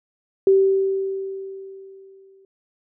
sine tone with exponential decay, 387.1 Hz, G4, 22 cents flat, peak -10 dBFS, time 0.47-2.45 s, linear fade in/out 2 ms, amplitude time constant 430 ms, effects none

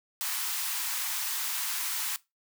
white high-pass noise, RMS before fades -32 dBFS, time 0.21-2.16 s, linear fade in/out 0 ms, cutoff 820 Hz, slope 48 dB/octave, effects noise-tail reverb RT60 0.2 s tail -19 dB re dry

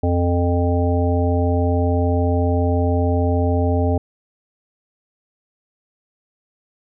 harmonic tone, 87.31 Hz, F2, in tune, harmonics 1 / 3 / 5 / 7 / 9, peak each -17 / -22 / -24 / -25 / -27 dBFS, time 0.03-3.98 s, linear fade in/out 5 ms, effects none

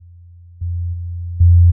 sine tone with level steps, 86.7 Hz, F2, 12 cents flat, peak -38 / -18 / -22 / -5 dBFS, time 0-1.72 s, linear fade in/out 20 ms, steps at 0.61 / 0.93 / 1.4 s, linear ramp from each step 10 ms, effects none

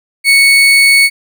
35% pulse tone, 2217 Hz, C#7, in tune, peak -3 dBFS, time 0.24-1.1 s, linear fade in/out 50 ms, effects none

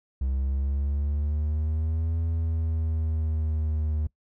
triangle exponential two-way sweep, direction up then down, 65.41 to 82.41 to 76.2 Hz, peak -22 dBFS, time 0.21-4.07 s, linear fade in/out 5 ms, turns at 2.18 s, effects noise-tail reverb RT60 0.1 s tail -22 dB re dry

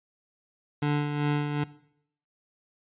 25% pulse tone with tremolo, 146.83 Hz, D3, in tune, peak -19 dBFS, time 0.82-1.64 s, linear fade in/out 5 ms, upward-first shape sine, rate 2.6 Hz, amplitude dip 50%, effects noise-tail reverb RT60 0.7 s tail -19 dB re dry + resampled to 8000 Hz

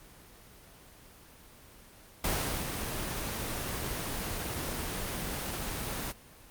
pink noise with ADSR envelope, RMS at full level -29 dBFS, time 2.24-6.13 s, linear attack 4 ms, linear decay 400 ms, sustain -6 dB, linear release 27 ms, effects pink hiss -54 dBFS RMS until 6.5 s + Opus 24 kbps

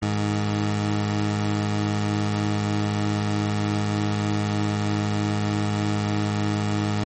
20% pulse tone pair together, 103.83 / 157.36 Hz, G#2 / D#3, 0 / +20 cents, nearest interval perfect fifth, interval 720 cents, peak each -17 / -27 dBFS, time 0.02-7.04 s, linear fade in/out 5 ms, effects MP3 32 kbps

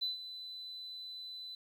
sine tone with ADSR envelope, 4006 Hz, B7, 24 cents sharp, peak -30 dBFS, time 0.01-1.55 s, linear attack 19 ms, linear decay 140 ms, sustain -13 dB, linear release 3 ms, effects tanh soft clip ceiling -28 dBFS + 11-bit

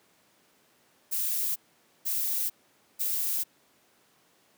violet noise bursts, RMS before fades -29 dBFS, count 3, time 1.11-3.44 s, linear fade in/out 20 ms, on 450 ms, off 490 ms, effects pink hiss -64 dBFS RMS until 4.57 s + high-pass 200 Hz 12 dB/octave

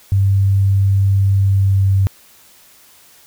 sine tone with pitch glide, 98 to 96.99 Hz, G2 to G2, 0 to -18 cents, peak -10 dBFS, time 0.12-2.07 s, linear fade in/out 0 ms, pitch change -18 cents, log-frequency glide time 1.37-1.89 s, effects white hiss -47 dBFS RMS until 3.26 s

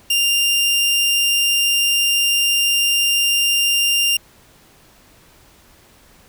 sawtooth tone, 2794 Hz, F7, in tune, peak -11 dBFS, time 0.1-4.17 s, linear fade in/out 5 ms, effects pink hiss -50 dBFS RMS until 6.28 s

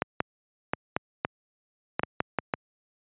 clicks, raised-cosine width 0.5 ms, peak -9 dBFS, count 10, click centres 0.021 / 0.204 / 0.735 / 0.965 / 1.249 / 1.995 / 2.034 / 2.204 / 2.387 / 2.538 s, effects high-pass 100 Hz 12 dB/octave + resampled to 8000 Hz

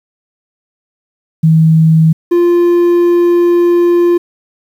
sine / triangle tone pair in turn, 160.3 / 347.8 Hz, E3 / F4, -48 / -7 cents, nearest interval octave + minor second, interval 1341 cents, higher second, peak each -4 dBFS, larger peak neither, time 1.43-2.13 / 2.31-4.18 s, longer second, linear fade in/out 10 ms, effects 7-bit

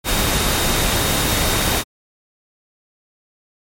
sine tone in noise, 3720 Hz, A#7, 4 cents flat, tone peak -28 dBFS, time 0.04-1.84 s, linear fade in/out 50 ms, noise pink, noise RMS -18 dBFS, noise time 0.04-1.84 s, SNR -13 dB, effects MP3 64 kbps

